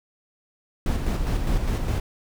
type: noise with tremolo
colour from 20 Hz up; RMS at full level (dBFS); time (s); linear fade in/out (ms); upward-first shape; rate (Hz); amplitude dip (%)
brown; -22; 0.86-2; 2; square; 4.9; 40
effects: none